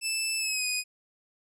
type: tone with pitch glide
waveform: 15% pulse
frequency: 2637 to 2489 Hz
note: E7 to D#7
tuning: 0 to 0 cents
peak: -20 dBFS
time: 0.01-0.84 s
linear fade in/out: 50 ms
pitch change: -100 cents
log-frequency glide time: 0.38-0.66 s
effects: low-pass 12000 Hz 12 dB/octave